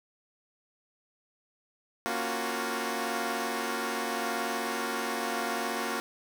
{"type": "chord", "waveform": "10% pulse", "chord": "Gb major seventh", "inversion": "first", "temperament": "equal with one note detuned", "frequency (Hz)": [233.1, 275.7, 349.2, 370], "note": ["Bb3", "Db4", "F4", "Gb4"], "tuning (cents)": [0, -9, 0, 0], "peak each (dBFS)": [-26, -29, -29, -27], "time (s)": [2.06, 6], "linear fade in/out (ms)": 0, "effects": []}